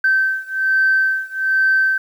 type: beating tone pair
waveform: sine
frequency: 1548 / 1549.2 Hz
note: G6 / G6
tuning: -22 / -21 cents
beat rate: 1.2 Hz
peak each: -16 / -17 dBFS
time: 0.04-1.98 s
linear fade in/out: 5 ms
effects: tanh soft clip ceiling -7 dBFS + 8-bit